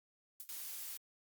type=noise with exponential decay; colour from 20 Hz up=violet; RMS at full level=-43 dBFS; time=0.4-0.53 s; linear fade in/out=1 ms; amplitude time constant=28 ms
type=noise; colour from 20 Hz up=blue; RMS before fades=-45 dBFS; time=0.49-0.97 s; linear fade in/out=0 ms
effects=Opus 48 kbps